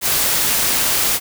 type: noise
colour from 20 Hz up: white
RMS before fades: -17 dBFS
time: 0.01-1.2 s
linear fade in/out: 50 ms
effects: none